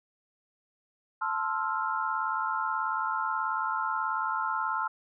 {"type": "chord", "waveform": "sine", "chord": "F major seventh", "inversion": "first", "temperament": "equal", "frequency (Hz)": [880, 1046.5, 1318.5, 1396.9], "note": ["A5", "C6", "E6", "F6"], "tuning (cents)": [0, 0, 0, 0], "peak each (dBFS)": -33, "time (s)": [1.21, 4.88], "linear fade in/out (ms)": 10, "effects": []}